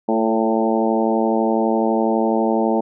harmonic tone with a mistuned harmonic, 112 Hz, A2, 31 cents sharp, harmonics 2 / 3 / 4 / 5 / 6 / 7 / 8, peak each -20 / -22 / -23 / -24 / -25 / -25 / -26 dBFS, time 0.08-2.81 s, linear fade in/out 10 ms, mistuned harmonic 4, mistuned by -24 cents, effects none

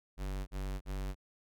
square tone bursts, 48 Hz, G1, 36 cents flat, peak -36 dBFS, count 3, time 0.17-1.152 s, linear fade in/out 50 ms, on 300 ms, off 41 ms, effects none

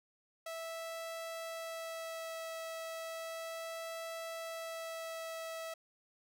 sawtooth tone with vibrato, 655 Hz, E5, 11 cents flat, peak -37 dBFS, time 0.46-5.74 s, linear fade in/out 5 ms, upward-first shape sine, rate 0.34 Hz, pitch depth 8 cents each way, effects none

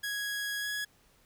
sawtooth tone with pitch glide, 1661.2 to 1675.7 Hz, G#6 to G#6, 0 to +15 cents, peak -29 dBFS, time 0.03-0.85 s, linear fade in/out 10 ms, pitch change +15 cents, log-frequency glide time 0.59-0.68 s, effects pink hiss -65 dBFS RMS until 1.25 s

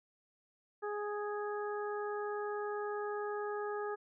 harmonic tone, 415.3 Hz, G#4, in tune, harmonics 1 / 2 / 3 / 4, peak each -37 / -43 / -44 / -47 dBFS, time 0.82-3.96 s, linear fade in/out 20 ms, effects none

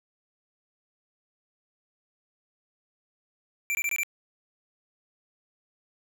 square tone bursts, 2349 Hz, D7, in tune, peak -26 dBFS, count 5, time 3.7-4.033 s, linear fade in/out 0 ms, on 49 ms, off 22 ms, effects none

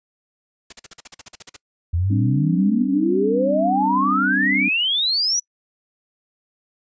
white noise bursts, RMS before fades -36 dBFS, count 13, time 0.7-1.565 s, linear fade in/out 5 ms, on 25 ms, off 45 ms
sine exponential sweep, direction up, 81.4 to 6000 Hz, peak -17 dBFS, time 1.93-5.4 s, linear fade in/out 10 ms
sine chord, G suspended fourth, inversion none, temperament equal, 196 / 261.6 / 293.7 Hz, G3 / C4 / D4, 0 / 0 / 0 cents, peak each -24 dBFS, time 2.1-4.69 s, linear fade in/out 10 ms
effects noise-tail reverb RT60 0.1 s tail -26 dB re dry + resampled to 16000 Hz

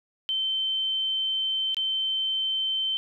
sine tone with dropouts, 3094 Hz, G7, 23 cents flat, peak -24 dBFS, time 0.29-2.97 s, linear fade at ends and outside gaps 0 ms, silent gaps 1.745-1.768 s, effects 11-bit

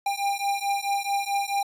square beating tone pair, 797 / 801.6 Hz, G5 / G5, +28 / +38 cents, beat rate 4.6 Hz, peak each -28 dBFS, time 0.06-1.63 s, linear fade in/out 5 ms, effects resampled to 32000 Hz

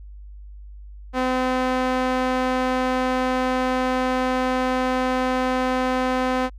sawtooth tone with band-pass filter, 256 Hz, C4, 38 cents flat, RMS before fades -22 dBFS, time 1.13-6.5 s, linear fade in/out 50 ms, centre 890 Hz, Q 0.6, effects added 50 Hz sine -37 dBFS peak until 6.58 s

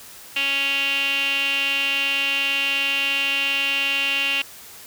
sawtooth tone with band-pass filter, 277.2 Hz, C#4, in tune, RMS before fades -22 dBFS, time 0.36-4.42 s, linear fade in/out 5 ms, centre 2800 Hz, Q 8.9, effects white hiss -42 dBFS RMS until 4.86 s

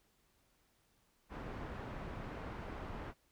pink low-pass noise, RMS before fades -45 dBFS, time 1.29-3.14 s, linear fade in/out 50 ms, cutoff 1600 Hz, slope 12 dB/octave, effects pink hiss -74 dBFS RMS until 3.31 s

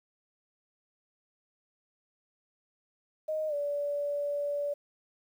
sine tone with pitch glide, 622.3 to 577.3 Hz, D#5 to D5, 0 to -30 cents, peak -29 dBFS, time 3.28-4.74 s, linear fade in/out 10 ms, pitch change -130 cents, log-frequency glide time 3.48-3.54 s, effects 10-bit

